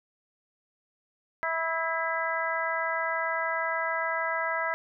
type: harmonic tone with a mistuned harmonic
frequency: 326.6 Hz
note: E4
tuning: 16 cents flat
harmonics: 2 / 3 / 4 / 5 / 6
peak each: -33 / -33 / -33 / -33 / -33 dBFS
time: 1.43-4.74 s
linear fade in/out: 0 ms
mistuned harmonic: 6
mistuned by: +33 cents
effects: none